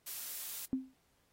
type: noise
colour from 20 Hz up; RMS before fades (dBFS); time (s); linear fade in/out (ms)
blue; -42; 0.06-0.66; 10
type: tone with exponential decay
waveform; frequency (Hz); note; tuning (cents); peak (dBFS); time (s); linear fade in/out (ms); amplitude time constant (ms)
sine; 261.6; C4; 0; -27; 0.73-0.94; 0; 45
effects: pink hiss -74 dBFS RMS until 1.32 s + AAC 48 kbps